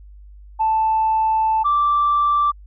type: tone pair in turn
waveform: sine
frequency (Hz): 880 / 1170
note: A5 / D6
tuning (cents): 0 / -7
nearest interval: perfect fourth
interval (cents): 493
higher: second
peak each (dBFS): -14 / -13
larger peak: second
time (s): 0.59-1.64 / 1.64-2.52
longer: first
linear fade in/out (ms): 20
effects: tanh soft clip ceiling -10 dBFS + added 50 Hz sine -39 dBFS peak until 2.66 s